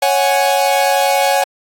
45% pulse chord, C# suspended fourth, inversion none, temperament equal, 554.4 / 740 / 830.6 Hz, C#5 / F#5 / G#5, 0 / 0 / 0 cents, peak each -16 dBFS, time 0.02-1.44 s, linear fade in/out 5 ms, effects AAC 64 kbps

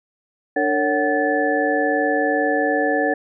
sine tone cluster, 295.9 / 454.2 / 557 / 748 / 1739 Hz, D4 / A#4 / C#5 / F#5 / A6, +13 / -45 / +8 / +19 / -21 cents, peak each -23 dBFS, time 0.56-3.14 s, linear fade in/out 5 ms, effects none

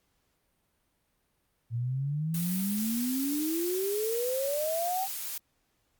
sine exponential sweep, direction up, 114 to 790 Hz, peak -28 dBFS, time 1.7-5.08 s, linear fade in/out 50 ms
blue noise, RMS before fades -36 dBFS, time 2.34-5.38 s, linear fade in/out 5 ms
effects pink hiss -74 dBFS RMS until 5.99 s + Opus 48 kbps

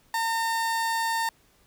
30% pulse tone, 910 Hz, A#5, 42 cents flat, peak -22 dBFS, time 0.14-1.29 s, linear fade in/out 2 ms, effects pink hiss -62 dBFS RMS until 1.66 s

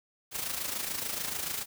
white noise with amplitude modulation, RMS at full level -32 dBFS, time 0.31-1.66 s, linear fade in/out 50 ms, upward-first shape sine, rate 26.9 Hz, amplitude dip 60%, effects none

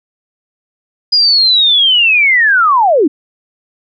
sine linear sweep, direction down, 4948 to 261.1 Hz, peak -6 dBFS, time 1.12-3.08 s, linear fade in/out 10 ms, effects none

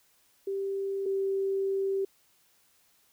sine tone pair in turn, 392 / 389.3 Hz, G4 / G4, 0 / -12 cents, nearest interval unison, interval 12 cents, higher first, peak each -29 / -26 dBFS, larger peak second, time 0.47-1.06 / 1.06-2.05 s, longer second, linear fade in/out 5 ms, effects white hiss -66 dBFS RMS until 3.12 s

